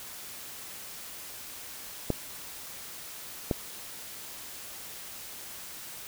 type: clicks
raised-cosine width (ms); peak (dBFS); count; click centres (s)
2; -12; 2; 2.103 / 3.512
effects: white hiss -43 dBFS RMS until 6.07 s